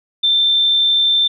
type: tone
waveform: sine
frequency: 3564 Hz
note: A7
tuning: 22 cents sharp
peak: -11 dBFS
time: 0.23-1.28 s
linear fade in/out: 10 ms
effects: none